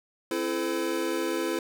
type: tone cluster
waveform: square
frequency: 264.5 / 335 / 435.7 / 511 Hz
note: C4 / E4 / A4 / C5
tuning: +19 / +28 / -17 / -41 cents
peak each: -38 / -30 / -34 / -34 dBFS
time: 0.31-1.59 s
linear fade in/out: 2 ms
effects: none